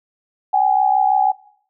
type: tone pair together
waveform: sine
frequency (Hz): 764.5 / 830.6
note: G5 / G#5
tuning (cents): -44 / 0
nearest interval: minor second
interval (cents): 144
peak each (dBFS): -15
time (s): 0.53-1.32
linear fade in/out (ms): 10
effects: noise-tail reverb RT60 0.6 s tail -21 dB re dry